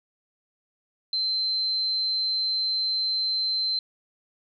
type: tone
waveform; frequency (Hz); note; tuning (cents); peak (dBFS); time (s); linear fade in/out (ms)
sine; 4100; C8; -36; -23; 1.13-3.79; 2
effects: none